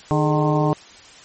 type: harmonic tone with a mistuned harmonic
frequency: 151.9 Hz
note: D#3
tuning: 41 cents flat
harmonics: 1 / 2 / 3 / 4 / 5 / 6 / 7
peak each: -19 / -22 / -24 / -25 / -26 / -27 / -27 dBFS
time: 0.11-0.73 s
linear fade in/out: 0 ms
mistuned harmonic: 3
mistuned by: -120 cents
effects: white hiss -44 dBFS RMS until 1.24 s + MP3 32 kbps